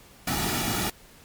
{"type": "noise with comb filter", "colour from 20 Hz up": "pink", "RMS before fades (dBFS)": -27, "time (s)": [0.27, 0.9], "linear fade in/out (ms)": 5, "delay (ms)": 1.9, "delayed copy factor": -0.7, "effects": ["pink hiss -52 dBFS RMS until 1.24 s", "MP3 96 kbps"]}